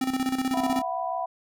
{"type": "tone with tremolo", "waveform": "square", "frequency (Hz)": 261.1, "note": "C4", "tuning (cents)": -3, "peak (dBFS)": -23, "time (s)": [0.01, 0.82], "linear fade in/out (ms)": 5, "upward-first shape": "square", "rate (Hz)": 16, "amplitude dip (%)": 65}
{"type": "chord", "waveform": "sine", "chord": "E suspended second", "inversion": "none", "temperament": "equal with one note detuned", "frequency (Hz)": [673.9, 740, 987.8], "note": ["E5", "F#5", "B5"], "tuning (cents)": [38, 0, 0], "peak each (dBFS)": [-31, -30, -32], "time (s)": [0.53, 1.26], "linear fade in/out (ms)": 10}
{"effects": []}